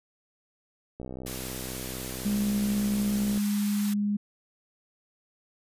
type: click train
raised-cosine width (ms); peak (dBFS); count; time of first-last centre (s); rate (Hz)
2; -25; 153; 1-3.375; 64
type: high-pass noise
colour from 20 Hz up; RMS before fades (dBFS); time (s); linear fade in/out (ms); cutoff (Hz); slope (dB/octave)
white; -38; 1.26-3.94; 10; 750; 96
type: tone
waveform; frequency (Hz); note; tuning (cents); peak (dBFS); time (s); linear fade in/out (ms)
sine; 205.6; G#3; -17; -24; 2.25-4.17; 10
effects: resampled to 32000 Hz